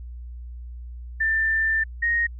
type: tone pair in turn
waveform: sine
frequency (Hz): 1782 / 1866.8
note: A6 / A#6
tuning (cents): +22 / +2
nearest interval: minor second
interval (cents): 80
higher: second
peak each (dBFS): -19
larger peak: neither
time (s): 1.2-1.84 / 2.02-2.27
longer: first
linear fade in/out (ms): 10
effects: added 60 Hz sine -34 dBFS peak until 2.39 s